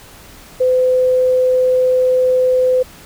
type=tone; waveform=sine; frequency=509 Hz; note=C5; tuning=48 cents flat; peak=-10 dBFS; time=0.6-2.83 s; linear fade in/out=10 ms; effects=pink hiss -40 dBFS RMS until 3.05 s